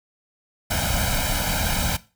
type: noise with comb filter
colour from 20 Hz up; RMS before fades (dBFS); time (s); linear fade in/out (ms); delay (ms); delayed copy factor
pink; -23; 0.7-1.97; 10; 1.3; +0.9
effects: noise-tail reverb RT60 0.3 s tail -17 dB re dry